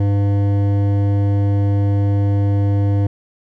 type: tone with hard clipping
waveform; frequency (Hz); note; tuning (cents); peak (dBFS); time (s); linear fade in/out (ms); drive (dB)
triangle; 100.5; G2; +44; -15; 0-3.07; 5; 16
effects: none